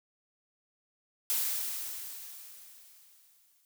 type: noise with exponential decay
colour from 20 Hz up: blue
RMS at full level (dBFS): -29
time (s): 1.3-3.65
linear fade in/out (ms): 0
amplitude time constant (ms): 510
effects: none